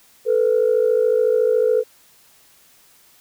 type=tone pair together; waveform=sine; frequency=441 / 494.9 Hz; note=A4 / B4; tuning=+4 / +4 cents; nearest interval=major second; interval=200 cents; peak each=-16 dBFS; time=0.25-1.84 s; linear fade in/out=50 ms; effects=tanh soft clip ceiling -8 dBFS + white hiss -53 dBFS RMS until 3.2 s